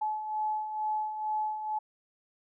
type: beating tone pair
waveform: sine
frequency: 856 / 858.2 Hz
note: A5 / A5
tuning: -48 / -43 cents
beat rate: 2.2 Hz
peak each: -38 / -30 dBFS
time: 0.01-1.79 s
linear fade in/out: 10 ms
effects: none